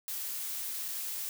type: noise with dropouts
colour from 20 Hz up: blue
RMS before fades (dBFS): -37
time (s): 0.08-1.29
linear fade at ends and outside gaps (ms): 0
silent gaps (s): 0.881-0.885
effects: none